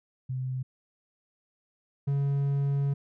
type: tone pair in turn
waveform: sine / triangle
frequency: 129.1 / 140.16 Hz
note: C3 / C#3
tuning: -23 / +19 cents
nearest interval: minor second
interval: 142 cents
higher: second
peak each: -29 / -22 dBFS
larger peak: second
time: 0.29-0.63 / 2.07-2.94 s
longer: second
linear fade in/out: 10 ms
effects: none